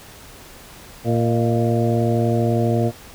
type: harmonic tone with a mistuned harmonic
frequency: 116.1 Hz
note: A#2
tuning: 7 cents flat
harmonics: 1 / 2 / 3 / 4 / 5 / 6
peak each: -19 / -22 / -24 / -25 / -26 / -27 dBFS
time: 1.04-2.92 s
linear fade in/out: 50 ms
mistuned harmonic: 5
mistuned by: +70 cents
effects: pink hiss -42 dBFS RMS until 3.14 s